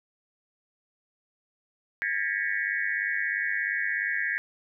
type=tone cluster; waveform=sine; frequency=1620 / 1723 / 1875 / 1972 / 2217 Hz; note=G#6 / A6 / A#6 / B6 / C#7; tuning=-43 / -37 / +10 / -3 / 0 cents; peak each=-31 / -32 / -32 / -33 / -35 dBFS; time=2.02-4.38 s; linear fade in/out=0 ms; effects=none